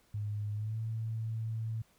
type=tone with pitch glide; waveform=sine; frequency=104.4 to 111.89 Hz; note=G#2 to A2; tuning=+10 to +29 cents; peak=-33 dBFS; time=0.14-1.82 s; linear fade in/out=5 ms; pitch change=+119 cents; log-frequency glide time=0.54-0.79 s; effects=pink hiss -68 dBFS RMS until 1.98 s